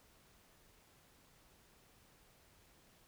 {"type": "silence", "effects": ["pink hiss -67 dBFS RMS until 3.07 s"]}